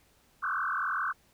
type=tone with frequency modulation; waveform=sine; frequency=1318.5 Hz; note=E6; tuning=in tune; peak=-28 dBFS; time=0.42-1.13 s; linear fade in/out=20 ms; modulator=42.4 Hz; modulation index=5.7; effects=pink hiss -65 dBFS RMS until 1.33 s